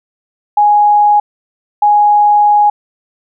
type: tone bursts at uneven times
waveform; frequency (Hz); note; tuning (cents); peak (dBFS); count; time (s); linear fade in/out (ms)
sine; 830.6; G#5; 0; -5; 2; 0.57-1.2 / 1.82-2.7; 5
effects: none